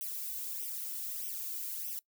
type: noise with flanger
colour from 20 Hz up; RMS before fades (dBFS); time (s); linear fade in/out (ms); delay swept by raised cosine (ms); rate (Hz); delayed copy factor
violet; -39; 0.01-1.99; 0; 0.34 to 2.04; 1.6; +0.9
effects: noise-tail reverb RT60 0.1 s tail -21 dB re dry